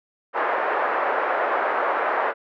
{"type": "band-pass noise", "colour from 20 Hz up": "pink", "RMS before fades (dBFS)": -23, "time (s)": [0.33, 2.34], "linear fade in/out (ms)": 50, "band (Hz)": [490, 1700], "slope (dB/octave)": 24, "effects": []}